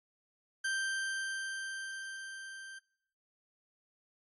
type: tone with level ramp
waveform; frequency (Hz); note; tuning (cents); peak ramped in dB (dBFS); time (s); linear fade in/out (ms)
40% pulse; 1568; G6; 0; -30 to -45; 0.64-2.79; 10
effects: noise-tail reverb RT60 0.8 s tail -26 dB re dry + AAC 32 kbps